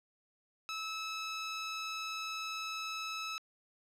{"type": "tone", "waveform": "15% pulse", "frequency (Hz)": 1301, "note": "E6", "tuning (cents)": -23, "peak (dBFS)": -31, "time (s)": [0.69, 3.38], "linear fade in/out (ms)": 0, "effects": ["low-pass 8000 Hz 12 dB/octave"]}